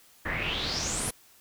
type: noise with low-pass filter sweep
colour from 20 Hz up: pink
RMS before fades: -31 dBFS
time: 0.25-1.11 s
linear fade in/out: 10 ms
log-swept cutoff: 1700 to 11000 Hz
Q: 6.3
effects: white hiss -58 dBFS RMS until 1.4 s